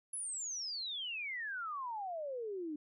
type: exponential sweep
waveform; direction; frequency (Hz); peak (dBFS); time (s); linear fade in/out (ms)
sine; down; 10670 to 290.8; -38; 0.13-2.76; 5
effects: none